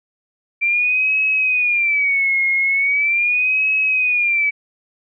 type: tone with vibrato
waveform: sine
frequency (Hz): 2349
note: D7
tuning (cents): 0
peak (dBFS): -14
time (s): 0.61-4.51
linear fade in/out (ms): 20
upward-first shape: sine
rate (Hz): 0.4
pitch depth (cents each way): 150
effects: none